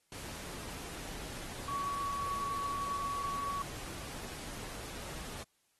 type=tone in noise; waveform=sine; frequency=1126 Hz; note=C#6; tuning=27 cents sharp; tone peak=-34 dBFS; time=1.68-3.62 s; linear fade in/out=2 ms; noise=pink; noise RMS=-45 dBFS; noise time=0.12-5.43 s; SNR=+8 dB; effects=white hiss -75 dBFS RMS until 5.79 s + AAC 32 kbps